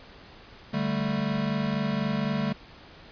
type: chord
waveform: square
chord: D suspended fourth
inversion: none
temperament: equal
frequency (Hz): 146.83 / 196 / 220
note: D3 / G3 / A3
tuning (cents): 0 / 0 / 0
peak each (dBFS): -32 / -30 / -30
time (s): 0.73-2.53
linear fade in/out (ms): 10
effects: pink hiss -49 dBFS RMS until 3.11 s + resampled to 11025 Hz